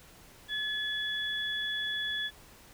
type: tone pair together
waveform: sine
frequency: 1714 / 3408 Hz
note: A6 / G#7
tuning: -46 / +44 cents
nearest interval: octave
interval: 1190 cents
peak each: -34 / -33 dBFS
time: 0.48-2.31 s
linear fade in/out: 50 ms
effects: pink hiss -55 dBFS RMS until 2.73 s